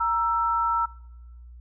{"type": "tone pair together", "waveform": "sine", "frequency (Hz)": [935, 1329.3], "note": ["A#5", "E6"], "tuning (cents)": [5, 14], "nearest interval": "tritone", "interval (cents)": 609, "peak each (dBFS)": [-25, -23], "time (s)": [0, 0.86], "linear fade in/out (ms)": 10, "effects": ["noise-tail reverb RT60 1.0 s tail -23 dB re dry", "added 60 Hz sine -42 dBFS peak until 1.6 s"]}